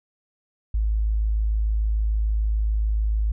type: tone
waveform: sine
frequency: 53.4 Hz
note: G#1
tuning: 49 cents sharp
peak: -19 dBFS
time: 0.74-3.32 s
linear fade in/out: 5 ms
effects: none